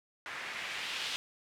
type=noise with low-pass filter sweep; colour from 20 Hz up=blue; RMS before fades=-39 dBFS; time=0.26-1.16 s; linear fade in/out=0 ms; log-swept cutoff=1700 to 3400 Hz; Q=1.6; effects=none